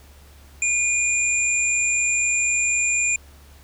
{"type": "tone pair together", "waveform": "sine", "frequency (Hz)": [2424, 7264], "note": ["D#7", "A#8"], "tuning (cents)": [-46, -46], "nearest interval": "octave + perfect fifth", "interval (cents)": 1900, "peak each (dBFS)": -21, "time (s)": [0.62, 3.16], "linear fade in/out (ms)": 2, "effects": ["added 71 Hz sine -46 dBFS peak until 3.63 s", "pink hiss -52 dBFS RMS until 3.63 s"]}